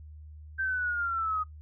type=linear sweep; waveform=sine; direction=down; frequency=1568 to 1244.5 Hz; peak=-27 dBFS; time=0.58-1.44 s; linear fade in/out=20 ms; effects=noise-tail reverb RT60 0.1 s tail -17 dB re dry + added 76 Hz sine -44 dBFS peak until 1.61 s